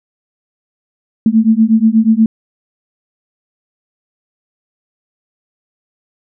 sine beating tone pair, 218 / 226.3 Hz, A3 / A3, -16 / +49 cents, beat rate 8.3 Hz, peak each -10 dBFS, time 1.26-2.26 s, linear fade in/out 2 ms, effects none

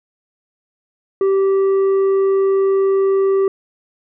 sine tone with tanh clipping, 388.8 Hz, G4, 14 cents flat, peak -13 dBFS, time 1.21-3.48 s, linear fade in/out 2 ms, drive 5 dB, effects none

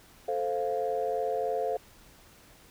sine chord, F major, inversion first, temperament equal, 440 / 523.3 / 698.5 Hz, A4 / C5 / F5, 0 / 0 / 0 cents, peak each -31 dBFS, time 0.28-1.77 s, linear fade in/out 5 ms, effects tanh soft clip ceiling -19 dBFS + pink hiss -56 dBFS RMS until 2.7 s

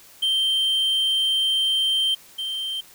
triangle tone pair in turn, 3136 / 3136 Hz, G7 / G7, 0 / 0 cents, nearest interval unison, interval 0 cents, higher neither, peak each -17 / -24 dBFS, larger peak first, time 0.22-2.15 / 2.38-2.81 s, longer first, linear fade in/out 10 ms, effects white hiss -49 dBFS RMS until 2.94 s

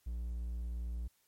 triangle tone, 58.8 Hz, A#1, 16 cents sharp, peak -34 dBFS, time 0.06-1.08 s, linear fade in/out 10 ms, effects white hiss -73 dBFS RMS until 1.27 s + MP3 64 kbps

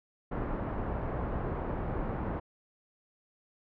pink low-pass noise, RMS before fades -34 dBFS, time 0.31-2.4 s, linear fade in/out 10 ms, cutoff 1100 Hz, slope 12 dB/octave, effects low-pass 2000 Hz 12 dB/octave

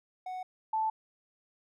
triangle / sine tone pair in turn, 740 / 877.5 Hz, F#5 / A5, 0 / -5 cents, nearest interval minor third, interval 295 cents, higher second, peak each -34 / -27 dBFS, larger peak second, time 0.26-0.43 / 0.73-0.9 s, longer neither, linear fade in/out 5 ms, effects none

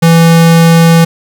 square tone, 166.1 Hz, E3, 13 cents sharp, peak -3 dBFS, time 0.02-1.05 s, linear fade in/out 10 ms, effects none

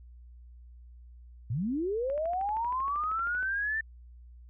sine linear sweep, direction up, 100 to 1800 Hz, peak -28 dBFS, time 1.5-3.81 s, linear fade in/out 5 ms
click train, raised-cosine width 0.5 ms, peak -33 dBFS, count 18, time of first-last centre 2.1-3.428 s, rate 12.8 Hz
effects added 60 Hz sine -48 dBFS peak until 4.49 s

